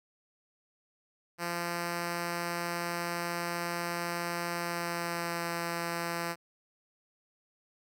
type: tone with pitch glide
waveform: 5% pulse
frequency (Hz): 172.2 to 170.22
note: F3 to F3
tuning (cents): -24 to -44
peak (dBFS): -21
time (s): 1.38-6.36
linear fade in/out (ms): 50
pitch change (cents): -20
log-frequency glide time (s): 4.56-5.48
effects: none